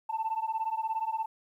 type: beating tone pair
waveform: sine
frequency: 880 / 897 Hz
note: A5 / A5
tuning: 0 / +33 cents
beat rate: 17 Hz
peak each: -31 dBFS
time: 0.09-1.26 s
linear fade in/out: 10 ms
effects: tanh soft clip ceiling -24 dBFS + 11-bit